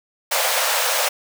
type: high-pass noise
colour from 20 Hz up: pink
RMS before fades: -20 dBFS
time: 0.31-1.09 s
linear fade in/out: 10 ms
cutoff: 490 Hz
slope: 96 dB/octave
effects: none